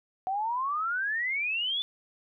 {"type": "exponential sweep", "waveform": "sine", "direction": "up", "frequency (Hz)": [740, 3520], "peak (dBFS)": -27, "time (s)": [0.27, 1.82], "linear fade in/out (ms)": 0, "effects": []}